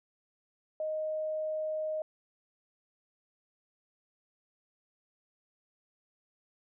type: tone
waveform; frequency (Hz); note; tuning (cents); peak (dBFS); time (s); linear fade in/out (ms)
sine; 622.3; D#5; 0; -31; 0.8-2.02; 2
effects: none